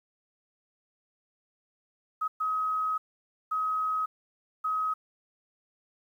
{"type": "tone bursts at uneven times", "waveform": "sine", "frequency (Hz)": 1269, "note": "D#6", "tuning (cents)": 34, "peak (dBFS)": -26, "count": 4, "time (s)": [[2.21, 2.28], [2.4, 2.98], [3.51, 4.06], [4.64, 4.94]], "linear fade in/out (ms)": 10, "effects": ["10-bit"]}